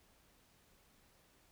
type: silence
effects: pink hiss -69 dBFS RMS until 1.51 s